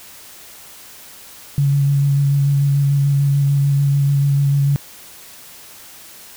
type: tone with vibrato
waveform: sine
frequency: 140.5 Hz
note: C#3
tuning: 24 cents sharp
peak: -12 dBFS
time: 1.58-4.76 s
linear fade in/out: 0 ms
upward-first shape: square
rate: 6.8 Hz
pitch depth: 13 cents each way
effects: white hiss -40 dBFS RMS until 6.36 s